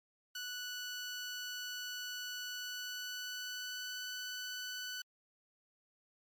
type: tone with pitch glide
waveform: 15% pulse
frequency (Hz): 1480 to 1494.6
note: F#6 to F#6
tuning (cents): 0 to +17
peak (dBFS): -34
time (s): 0.35-5.02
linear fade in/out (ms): 5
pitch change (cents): +17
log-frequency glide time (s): 2.47-4.01
effects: MP3 64 kbps